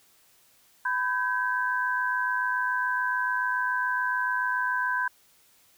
sine tone cluster, 999 / 1548 / 1655 Hz, B5 / G6 / G#6, +20 / -22 / -6 cents, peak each -28 / -27 / -34 dBFS, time 0.85-5.08 s, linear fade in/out 5 ms, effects white hiss -61 dBFS RMS until 5.77 s

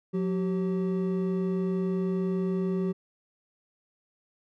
triangle tone pair together, 181 / 383.5 Hz, F#3 / G4, -38 / -38 cents, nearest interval octave + minor second, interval 1300 cents, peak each -25 / -28 dBFS, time 0.13-2.93 s, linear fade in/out 20 ms, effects none

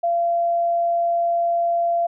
sine tone, 685 Hz, F5, 34 cents flat, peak -17 dBFS, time 0.03-2.07 s, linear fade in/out 10 ms, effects none

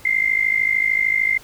sine tone with amplitude modulation, 2093 Hz, C7, in tune, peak -12 dBFS, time 0.05-1.38 s, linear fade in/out 5 ms, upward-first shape sine, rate 53.3 Hz, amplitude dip 85%, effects pink hiss -45 dBFS RMS until 1.43 s

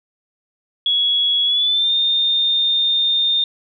sine tone with pitch glide, 3353 to 3635 Hz, G#7 to A#7, +16 to -44 cents, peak -14 dBFS, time 0.86-3.44 s, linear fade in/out 2 ms, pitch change +140 cents, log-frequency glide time 1.45-1.93 s, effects none

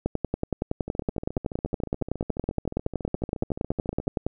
two click trains, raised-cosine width 2 ms, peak -20 / -11 dBFS, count 46 / 46, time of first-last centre 0.88-4.071 / 0.06-4.266 s, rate 14.1 / 10.7 Hz, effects none

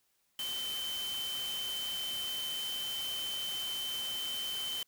sine tone in noise, 3077 Hz, G7, 33 cents flat, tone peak -35 dBFS, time 0.39-4.83 s, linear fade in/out 2 ms, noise white, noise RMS -43 dBFS, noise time 0.39-4.83 s, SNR +5 dB, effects white hiss -75 dBFS RMS until 4.87 s

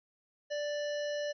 harmonic tone, 587.3 Hz, D5, in tune, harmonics 1 / 3 / 5 / 7 / 9 / 10, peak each -33 / -43 / -47 / -50 / -52 / -53 dBFS, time 0.5-1.33 s, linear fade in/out 20 ms, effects none

